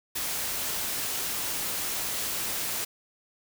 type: noise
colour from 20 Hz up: white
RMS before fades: -31 dBFS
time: 0.15-2.85 s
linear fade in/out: 10 ms
effects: none